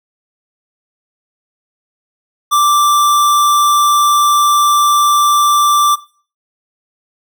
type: tone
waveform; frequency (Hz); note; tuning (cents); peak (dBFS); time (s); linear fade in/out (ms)
square; 1174.7; D6; 0; -9; 2.51-5.96; 20
effects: noise-tail reverb RT60 0.4 s tail -17 dB re dry